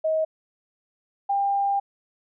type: tone pair in turn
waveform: sine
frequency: 633 / 797.5 Hz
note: D#5 / G5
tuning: +30 / +30 cents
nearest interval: major third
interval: 400 cents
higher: second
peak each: -20 / -20 dBFS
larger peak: neither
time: 0.04-0.25 / 1.29-1.8 s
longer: second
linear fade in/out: 10 ms
effects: none